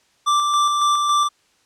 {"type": "tone with tremolo", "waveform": "square", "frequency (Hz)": 1174.7, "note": "D6", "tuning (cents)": 0, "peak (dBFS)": -15, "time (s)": [0.26, 1.29], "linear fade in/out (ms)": 20, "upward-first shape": "square", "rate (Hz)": 3.6, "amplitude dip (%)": 30, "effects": ["white hiss -60 dBFS RMS until 1.65 s", "low-pass 7000 Hz 12 dB/octave"]}